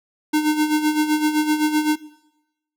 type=tone with tremolo; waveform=square; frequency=304.7 Hz; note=D#4; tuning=36 cents flat; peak=-15 dBFS; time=0.33-1.96 s; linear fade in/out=10 ms; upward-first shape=sine; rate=7.8 Hz; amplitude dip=65%; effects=noise-tail reverb RT60 0.9 s tail -18 dB re dry